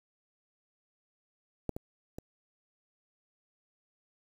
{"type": "clicks", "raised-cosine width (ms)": 2, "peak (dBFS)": [-18, -24, -27], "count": 3, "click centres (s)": [1.693, 1.765, 2.185], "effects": ["8-bit"]}